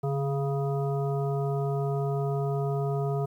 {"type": "harmonic tone with a mistuned harmonic", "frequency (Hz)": 138.59, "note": "C#3", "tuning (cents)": 0, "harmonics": [1, 3, 5, 7, 9], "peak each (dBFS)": [-27, -31, -35, -44, -42], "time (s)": [0.03, 3.26], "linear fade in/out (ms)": 10, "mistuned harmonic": 1, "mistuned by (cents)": 33, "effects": ["10-bit"]}